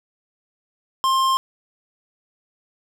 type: tone with tanh clipping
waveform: sine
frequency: 1058 Hz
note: C6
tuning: 19 cents sharp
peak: -18 dBFS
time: 1.04-1.37 s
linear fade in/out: 0 ms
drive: 17 dB
effects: none